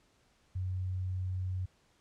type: tone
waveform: sine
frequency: 92.5 Hz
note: F#2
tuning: in tune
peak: -32 dBFS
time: 0.55-1.66 s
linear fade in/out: 10 ms
effects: pink hiss -69 dBFS RMS until 2 s + low-pass 8000 Hz 12 dB/octave